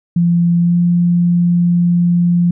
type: tone with pitch glide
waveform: sine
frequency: 171.8 to 174 Hz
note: F3 to F3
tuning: -28 to -6 cents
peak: -9 dBFS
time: 0.16-2.51 s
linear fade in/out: 5 ms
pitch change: +22 cents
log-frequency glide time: 0.59-0.77 s
effects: none